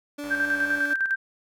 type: tone with vibrato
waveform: 30% pulse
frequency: 289.5 Hz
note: D4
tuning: 25 cents flat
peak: -29 dBFS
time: 0.18-0.94 s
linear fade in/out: 10 ms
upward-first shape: sine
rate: 4.2 Hz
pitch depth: 9 cents each way
type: click train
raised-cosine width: 0.5 ms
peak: -27 dBFS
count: 56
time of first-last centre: 0.24-0.785 s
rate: 101 Hz
type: tone with tremolo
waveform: sine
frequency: 1570 Hz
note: G6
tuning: 2 cents sharp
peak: -20 dBFS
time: 0.3-1.16 s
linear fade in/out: 20 ms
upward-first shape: square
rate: 9.9 Hz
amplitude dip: 55%
effects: none